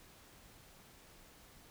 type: silence
effects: pink hiss -60 dBFS RMS until 1.7 s